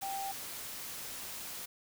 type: tone in noise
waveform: sine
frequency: 784 Hz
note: G5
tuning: in tune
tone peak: -36 dBFS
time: 0.02-0.32 s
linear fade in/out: 10 ms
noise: white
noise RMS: -43 dBFS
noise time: 0.01-1.66 s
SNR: +4 dB
effects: none